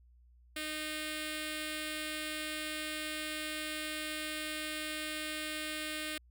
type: tone with notch filter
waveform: 5% pulse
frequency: 307.6 Hz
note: D#4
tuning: 20 cents flat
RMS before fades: -39 dBFS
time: 0.56-6.18 s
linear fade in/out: 5 ms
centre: 940 Hz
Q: 1.1
effects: added 60 Hz sine -59 dBFS peak until 6.3 s